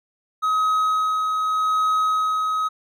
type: tone with tremolo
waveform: triangle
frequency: 1269 Hz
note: D#6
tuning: 34 cents sharp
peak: -15 dBFS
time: 0.42-2.69 s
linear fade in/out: 20 ms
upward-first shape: sine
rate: 0.84 Hz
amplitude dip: 30%
effects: none